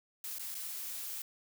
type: noise with dropouts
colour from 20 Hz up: blue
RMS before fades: -41 dBFS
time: 0.24-1.22 s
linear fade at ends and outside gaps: 2 ms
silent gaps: 0.385-0.394 / 0.545-0.55 s
effects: none